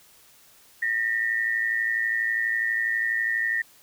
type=tone pair together; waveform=sine; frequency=1820.8 / 1933 Hz; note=A#6 / B6; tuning=-41 / -38 cents; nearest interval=minor second; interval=103 cents; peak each=-24 / -27 dBFS; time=0.82-3.62 s; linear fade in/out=5 ms; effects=white hiss -55 dBFS RMS until 3.82 s